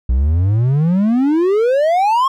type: exponential sweep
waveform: triangle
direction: up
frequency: 58.8 to 1100 Hz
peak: -9 dBFS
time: 0.09-2.28 s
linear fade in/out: 5 ms
effects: none